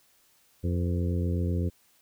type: harmonic tone with a mistuned harmonic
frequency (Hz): 88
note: F2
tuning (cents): +14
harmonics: 1 / 2 / 3 / 4 / 5 / 6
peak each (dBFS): -26 / -32 / -36 / -38 / -40 / -42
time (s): 0.63-1.7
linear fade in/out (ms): 20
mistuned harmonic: 6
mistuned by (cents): -44
effects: white hiss -64 dBFS RMS until 2.01 s